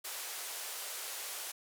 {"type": "band-pass noise", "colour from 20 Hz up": "white", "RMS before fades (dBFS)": -42, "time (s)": [0.04, 1.52], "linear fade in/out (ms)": 10, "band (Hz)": [430, 14000], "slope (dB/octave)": 24, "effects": []}